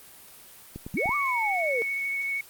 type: clicks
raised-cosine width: 3 ms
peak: -23 dBFS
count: 4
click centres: 0.76 / 0.865 / 1.058 / 1.092 s
type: linear two-way sweep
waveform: sine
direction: up then down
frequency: 145.3 to 1193 to 442.2 Hz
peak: -26 dBFS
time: 0.94-1.82 s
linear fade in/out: 0 ms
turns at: 1.15 s
type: tone with vibrato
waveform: sine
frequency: 2217 Hz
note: C#7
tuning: in tune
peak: -26 dBFS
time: 0.97-2.41 s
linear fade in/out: 5 ms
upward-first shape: sine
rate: 13 Hz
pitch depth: 11 cents each way
effects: white hiss -49 dBFS RMS until 2.49 s + Opus 32 kbps